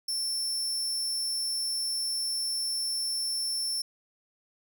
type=tone; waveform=sawtooth; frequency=5380 Hz; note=E8; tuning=34 cents sharp; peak=-26 dBFS; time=0.08-3.82 s; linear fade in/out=5 ms; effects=none